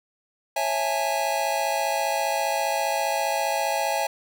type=chord; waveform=square; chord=A major seventh; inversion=first; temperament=just; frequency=550 / 660 / 825 / 880 Hz; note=C#5 / E5 / G#5 / A5; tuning=-14 / +2 / -12 / 0 cents; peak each=-31 / -29 / -27 / -31 dBFS; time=0.56-4.07 s; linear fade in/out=5 ms; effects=none